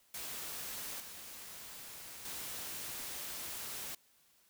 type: noise with level steps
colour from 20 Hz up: white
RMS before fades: -43 / -49 / -43 dBFS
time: 0.14-3.95 s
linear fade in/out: 5 ms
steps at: 1 / 2.25 s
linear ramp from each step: 2 ms
effects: white hiss -69 dBFS RMS until 4.49 s